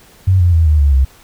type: tone with pitch steps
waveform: sine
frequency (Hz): 94 / 87.71 / 81.83 / 76.35 / 71.24 / 66.47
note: F#2 / F2 / E2 / D#2 / C#2 / C2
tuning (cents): +28 / +8 / -12 / -32 / +48 / +28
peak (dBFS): -7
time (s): 0.27-1.05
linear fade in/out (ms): 10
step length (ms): 130
effects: pink hiss -45 dBFS RMS until 1.23 s